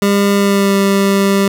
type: tone with pitch glide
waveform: 25% pulse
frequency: 200.8 to 197.35 Hz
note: G3 to G3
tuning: +42 to +12 cents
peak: -6 dBFS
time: 0.02-1.48 s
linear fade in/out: 2 ms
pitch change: -30 cents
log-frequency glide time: 0.33-0.75 s
effects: none